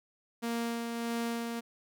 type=tone with tremolo; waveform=sawtooth; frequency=233.1 Hz; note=A#3; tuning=in tune; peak=-27 dBFS; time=0.42-1.61 s; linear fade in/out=20 ms; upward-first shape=sine; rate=1.6 Hz; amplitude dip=35%; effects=none